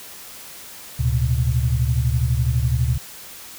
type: tone cluster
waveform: sine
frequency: 72.7 / 116 / 128 Hz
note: D2 / A#2 / C3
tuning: -17 / -8 / -38 cents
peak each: -21 dBFS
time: 0.99-2.98 s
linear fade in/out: 10 ms
effects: white hiss -39 dBFS RMS until 3.58 s